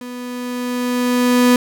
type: tone with level ramp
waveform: 35% pulse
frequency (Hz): 246.9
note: B3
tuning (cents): 0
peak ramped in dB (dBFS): -27 to -7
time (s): 0.01-1.56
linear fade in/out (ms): 2
effects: none